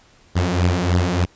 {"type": "beating tone pair", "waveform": "sawtooth", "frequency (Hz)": [87.31, 90.61], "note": ["F2", "F#2"], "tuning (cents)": [0, -36], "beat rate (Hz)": 3.3, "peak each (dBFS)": -15, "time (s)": [0.35, 1.26], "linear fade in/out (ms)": 20, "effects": ["pink hiss -53 dBFS RMS until 1.35 s", "resampled to 16000 Hz"]}